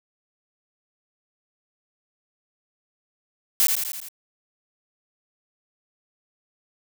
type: noise with echo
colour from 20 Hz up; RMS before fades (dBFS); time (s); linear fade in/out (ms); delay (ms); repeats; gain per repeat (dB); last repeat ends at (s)
blue; -18; 3.6-3.67; 0; 83; 5; -4; 4.085
effects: none